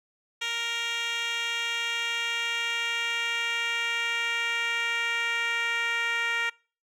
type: tone with band-pass filter sweep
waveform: 10% pulse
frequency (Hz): 466.2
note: A#4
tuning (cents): 0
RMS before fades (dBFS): -29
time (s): 0.41-6.5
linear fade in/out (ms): 10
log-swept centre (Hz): 3400 to 2100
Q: 1.7
effects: noise-tail reverb RT60 0.4 s tail -25 dB re dry